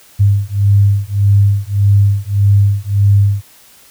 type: beating tone pair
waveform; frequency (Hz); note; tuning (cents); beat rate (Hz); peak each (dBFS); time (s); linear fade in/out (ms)
sine; 99.8 / 101.5; G2 / G#2; +32 / -39; 1.7; -11; 0.19-3.42; 20
effects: white hiss -44 dBFS RMS until 3.9 s